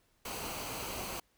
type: noise with comb filter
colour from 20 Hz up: pink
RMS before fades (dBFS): -40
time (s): 0.25-1.2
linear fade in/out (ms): 5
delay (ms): 0.56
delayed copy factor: -0.5
effects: pink hiss -72 dBFS RMS until 1.37 s